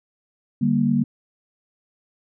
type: chord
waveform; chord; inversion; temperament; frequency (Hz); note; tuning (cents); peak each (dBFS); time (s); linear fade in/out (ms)
sine; G minor; second; just; 147 / 196 / 235.2; D3 / G3 / Bb3; +2 / 0 / +16; -23 / -22 / -19; 0.61-1.04; 10
effects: none